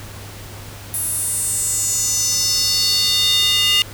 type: tone with high-pass filter sweep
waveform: square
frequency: 404.8 Hz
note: G#4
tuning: 44 cents flat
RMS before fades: -18 dBFS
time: 0.94-3.82 s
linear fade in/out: 0 ms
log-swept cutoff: 11000 to 2900 Hz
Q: 4.7
effects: added 101 Hz sine -36 dBFS peak until 3.93 s + pink hiss -37 dBFS RMS until 3.93 s